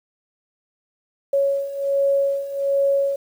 sine beating tone pair, 554.4 / 555.7 Hz, C#5 / C#5, 0 / +4 cents, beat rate 1.3 Hz, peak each -23 / -19 dBFS, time 1.33-3.16 s, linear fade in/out 5 ms, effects 8-bit

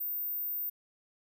sine tone, 14550 Hz, A#9, 43 cents flat, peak -32 dBFS, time 0-0.7 s, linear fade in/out 10 ms, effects none

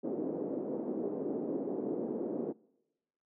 white band-pass noise, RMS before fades -36 dBFS, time 0.03-2.53 s, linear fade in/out 20 ms, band 230 to 440 Hz, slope 24 dB/octave, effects noise-tail reverb RT60 1.0 s tail -25 dB re dry

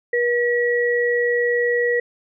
sine tone pair together, 480.9 / 1923.6 Hz, B4 / B6, -46 / -46 cents, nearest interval 2 octaves, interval 2400 cents, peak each -18 / -21 dBFS, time 0.13-2 s, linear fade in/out 5 ms, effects none

